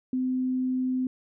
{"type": "tone", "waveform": "sine", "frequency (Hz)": 256.3, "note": "C4", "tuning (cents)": -36, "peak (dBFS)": -24, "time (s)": [0.13, 1.07], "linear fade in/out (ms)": 2, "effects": []}